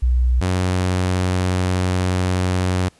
sine / sawtooth tone pair in turn, 61.74 / 91.65 Hz, B1 / F#2, 0 / -16 cents, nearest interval perfect fifth, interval 684 cents, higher second, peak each -13 dBFS, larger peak neither, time 0.02-0.41 / 0.41-2.89 s, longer second, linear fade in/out 10 ms, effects pink hiss -54 dBFS RMS until 2.99 s + resampled to 24000 Hz

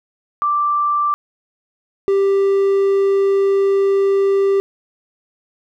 sine / triangle tone pair in turn, 1174.7 / 393.4 Hz, D6 / G4, 0 / +6 cents, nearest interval octave + perfect fifth, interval 1894 cents, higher first, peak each -14 / -10 dBFS, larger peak second, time 0.42-1.14 / 2.08-4.6 s, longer second, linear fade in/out 0 ms, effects none

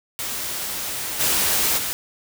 white noise with level steps, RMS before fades -28 / -20 / -26 dBFS, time 0.19-1.93 s, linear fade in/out 0 ms, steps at 1.19 / 1.77 s, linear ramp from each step 20 ms, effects none

